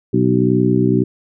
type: harmonic tone with a mistuned harmonic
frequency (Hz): 61.74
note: B1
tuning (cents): 0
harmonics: 2 / 3 / 4 / 5 / 6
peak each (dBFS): -18 / -18 / -18 / -18 / -18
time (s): 0.13-1.04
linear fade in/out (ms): 10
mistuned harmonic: 6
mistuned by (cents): +37
effects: none